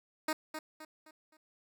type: tone with echo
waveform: 10% pulse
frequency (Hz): 311.1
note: D#4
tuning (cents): 0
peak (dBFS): -22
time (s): 0.28-0.33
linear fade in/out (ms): 5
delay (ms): 260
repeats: 4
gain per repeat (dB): -8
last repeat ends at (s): 1.37
effects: none